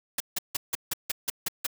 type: noise bursts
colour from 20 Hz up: white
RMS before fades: -28 dBFS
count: 9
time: 0.18-1.667 s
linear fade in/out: 5 ms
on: 23 ms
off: 160 ms
effects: none